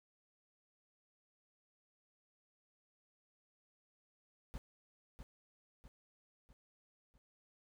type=noise with echo; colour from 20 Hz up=brown; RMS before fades=-44 dBFS; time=4.54-4.58 s; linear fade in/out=0 ms; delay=650 ms; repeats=4; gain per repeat=-6 dB; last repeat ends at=7.18 s; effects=none